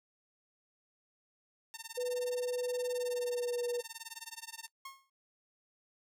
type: tone with tremolo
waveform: 5% pulse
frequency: 907 Hz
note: A#5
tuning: 48 cents flat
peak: -29 dBFS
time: 1.74-4.68 s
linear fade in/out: 0 ms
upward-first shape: sine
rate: 19 Hz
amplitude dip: 100%
type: tone with pitch glide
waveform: sine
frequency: 493.9 to 483.7 Hz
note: B4 to B4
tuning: 0 to -36 cents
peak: -32 dBFS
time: 1.97-3.81 s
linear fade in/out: 10 ms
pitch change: -36 cents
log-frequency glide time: 2.9-3.65 s
type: tone with exponential decay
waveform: sawtooth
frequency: 1082 Hz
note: C#6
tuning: 42 cents flat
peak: -38 dBFS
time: 4.85-5.1 s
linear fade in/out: 5 ms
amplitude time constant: 54 ms
effects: noise-tail reverb RT60 0.1 s tail -20 dB re dry